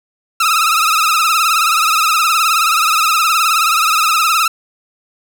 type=tone with vibrato; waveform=sawtooth; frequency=1293 Hz; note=E6; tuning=34 cents flat; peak=-7 dBFS; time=0.4-4.48 s; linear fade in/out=5 ms; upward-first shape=triangle; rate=19 Hz; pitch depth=110 cents each way; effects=none